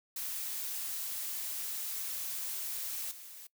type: noise with level steps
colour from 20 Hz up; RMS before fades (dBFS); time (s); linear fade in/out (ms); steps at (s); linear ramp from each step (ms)
blue; -38 / -49; 0.16-3.47; 5; 3.11; 5
effects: noise-tail reverb RT60 0.1 s tail -21 dB re dry